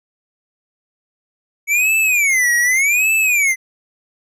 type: tone with vibrato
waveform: square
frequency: 2240 Hz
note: C#7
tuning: 18 cents sharp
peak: -13 dBFS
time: 1.67-3.56 s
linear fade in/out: 50 ms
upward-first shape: sine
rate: 0.85 Hz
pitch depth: 280 cents each way
effects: resampled to 32000 Hz